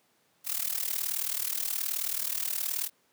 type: noise with amplitude modulation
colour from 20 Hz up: blue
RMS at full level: -28 dBFS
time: 0.44-2.9 s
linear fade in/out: 50 ms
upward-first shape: sine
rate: 38.8 Hz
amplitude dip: 85%
effects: pink hiss -68 dBFS RMS until 3.12 s + high-pass 200 Hz 12 dB/octave